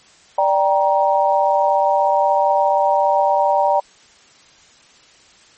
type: chord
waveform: sine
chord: G minor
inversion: second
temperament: just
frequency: 588 / 784 / 940.8 Hz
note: D5 / G5 / Bb5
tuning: +2 / 0 / +16 cents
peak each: -17 dBFS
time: 0.38-3.8 s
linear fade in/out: 5 ms
effects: white hiss -49 dBFS RMS until 5.57 s + MP3 32 kbps